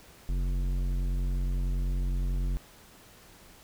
sine tone with tanh clipping, 45.38 Hz, F#1, 33 cents flat, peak -28 dBFS, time 0.29-2.57 s, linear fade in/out 0 ms, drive 13 dB, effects pink hiss -54 dBFS RMS until 3.63 s

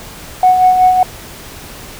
sine tone with tremolo, 738 Hz, F#5, 5 cents flat, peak -3 dBFS, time 0.43-1.03 s, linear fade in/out 2 ms, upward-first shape sine, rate 5.3 Hz, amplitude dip 50%, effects tanh soft clip ceiling 0 dBFS + pink hiss -32 dBFS RMS until 1.99 s

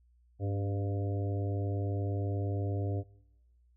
harmonic tone with a mistuned harmonic, 100 Hz, G2, 35 cents sharp, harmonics 1 / 3 / 4 / 5 / 6 / 7, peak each -30 / -40 / -42 / -44 / -46 / -47 dBFS, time 0.39-3.04 s, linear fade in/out 50 ms, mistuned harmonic 3, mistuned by -50 cents, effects noise-tail reverb RT60 1.0 s tail -25 dB re dry + added 60 Hz sine -62 dBFS peak until 3.76 s

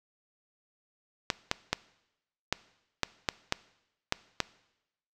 clicks, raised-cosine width 0.2 ms, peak -8 dBFS, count 9, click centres 1.302 / 1.514 / 1.73 / 2.526 / 3.033 / 3.288 / 3.524 / 4.124 / 4.403 s, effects noise-tail reverb RT60 0.9 s tail -20 dB re dry

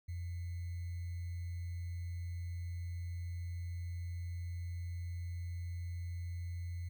sine tone with sample-and-hold, 86.7 Hz, F2, 12 cents flat, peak -38 dBFS, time 0.08-6.89 s, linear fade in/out 10 ms, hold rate 2100 Hz, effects none

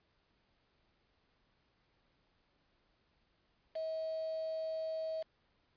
sine tone with quantisation, 640 Hz, D#5, 49 cents sharp, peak -36 dBFS, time 3.75-5.23 s, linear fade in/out 10 ms, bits 8, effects pink hiss -75 dBFS RMS until 5.76 s + resampled to 11025 Hz

